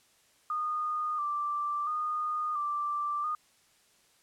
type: tone with vibrato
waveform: sine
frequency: 1201 Hz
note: D6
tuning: 38 cents sharp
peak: -29 dBFS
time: 0.5-3.35 s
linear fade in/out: 2 ms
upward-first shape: square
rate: 0.73 Hz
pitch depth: 38 cents each way
effects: white hiss -65 dBFS RMS until 4.22 s + low-pass 10000 Hz 12 dB/octave